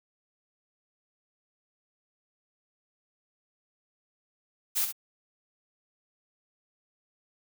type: noise with echo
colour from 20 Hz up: blue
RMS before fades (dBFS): -27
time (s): 4.75-4.86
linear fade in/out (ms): 20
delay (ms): 66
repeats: 1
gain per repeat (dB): -8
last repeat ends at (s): 4.926
effects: none